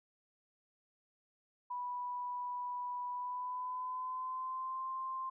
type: tone with pitch glide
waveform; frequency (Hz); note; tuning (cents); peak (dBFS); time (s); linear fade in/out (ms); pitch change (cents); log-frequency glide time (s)
sine; 984 to 1048.6; B5 to C6; -7 to +3; -37; 1.7-5.3; 10; +110; 3.1-4.85
effects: none